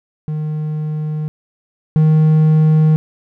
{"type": "tone pair in turn", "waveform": "triangle", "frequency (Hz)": [153.4, 155.9], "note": ["D#3", "D#3"], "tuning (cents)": [-24, 4], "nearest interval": "unison", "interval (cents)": 28, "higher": "second", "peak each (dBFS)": [-16, -6], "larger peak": "second", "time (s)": [[0.28, 1.28], [1.96, 2.96]], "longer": "neither", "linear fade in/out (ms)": 0, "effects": []}